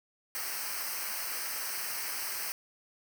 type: noise with comb filter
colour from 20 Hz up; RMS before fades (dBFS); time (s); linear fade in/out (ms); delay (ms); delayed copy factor
white; -36; 0.35-2.52; 0; 0.28; -0.85
effects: none